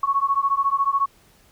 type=beating tone pair; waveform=sine; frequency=1101 / 1115 Hz; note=C#6 / C#6; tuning=-12 / +10 cents; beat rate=14 Hz; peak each=-21 dBFS; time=0.03-1.06 s; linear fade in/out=5 ms; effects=pink hiss -56 dBFS RMS until 1.51 s